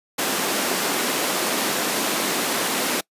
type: high-pass noise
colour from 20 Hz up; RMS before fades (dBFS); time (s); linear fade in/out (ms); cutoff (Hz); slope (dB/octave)
pink; -23; 0.18-3.01; 10; 220; 24
effects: noise-tail reverb RT60 0.1 s tail -24 dB re dry + resampled to 32000 Hz